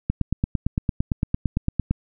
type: click train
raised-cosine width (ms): 5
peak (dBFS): -8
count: 17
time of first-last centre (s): 0.1-1.91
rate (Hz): 8.84
effects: none